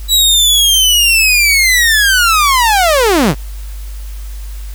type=linear sweep; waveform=sawtooth; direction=down; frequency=3932 to 110.3 Hz; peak=-4 dBFS; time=0.08-3.35 s; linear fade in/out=50 ms; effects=added 50 Hz sine -22 dBFS peak until 4.74 s + white hiss -39 dBFS RMS until 4.74 s